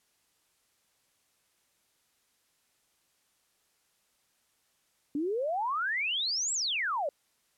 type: exponential two-way sweep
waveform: sine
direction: up then down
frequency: 277.2 to 7902 to 538 Hz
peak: -28 dBFS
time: 5.15-7.09 s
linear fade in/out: 2 ms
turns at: 6.53 s
effects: white hiss -72 dBFS RMS until 7.57 s + low-pass 12000 Hz 12 dB/octave